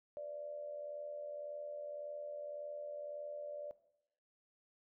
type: tone with amplitude modulation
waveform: sine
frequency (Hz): 587.3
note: D5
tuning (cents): 0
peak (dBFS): -39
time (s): 0.17-3.71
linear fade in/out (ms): 0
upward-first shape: sine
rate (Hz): 81.8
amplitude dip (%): 55
effects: noise-tail reverb RT60 0.8 s tail -17 dB re dry